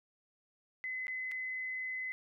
sine tone with dropouts, 2031 Hz, B6, 48 cents sharp, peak -36 dBFS, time 0.84-2.12 s, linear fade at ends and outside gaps 0 ms, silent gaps 1.069-1.081 / 1.314-1.318 s, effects none

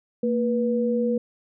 sine tone pair together, 229.2 / 486.6 Hz, A#3 / B4, -29 / -26 cents, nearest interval octave + minor second, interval 1303 cents, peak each -23 dBFS, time 0.23-1.18 s, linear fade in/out 5 ms, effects none

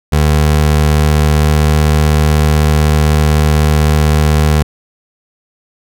25% pulse tone with pitch glide, 75.5 to 75.94 Hz, D2 to D#2, +48 to -41 cents, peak -4 dBFS, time 0.12-4.63 s, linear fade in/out 10 ms, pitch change +11 cents, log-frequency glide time 1.29-1.74 s, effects none

